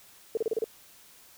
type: tone bursts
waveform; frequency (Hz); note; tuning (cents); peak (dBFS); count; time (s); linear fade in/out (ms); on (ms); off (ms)
sine; 446; A4; +23; -24; 6; 0.35-0.642; 2; 22; 32
effects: white hiss -55 dBFS RMS until 1.37 s